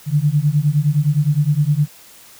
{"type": "beating tone pair", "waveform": "sine", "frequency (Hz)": [143, 152.7], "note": ["D3", "D#3"], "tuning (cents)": [-46, -32], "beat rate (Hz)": 9.7, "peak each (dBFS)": -16, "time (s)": [0.06, 1.88], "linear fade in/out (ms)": 50, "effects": ["white hiss -44 dBFS RMS until 2.39 s"]}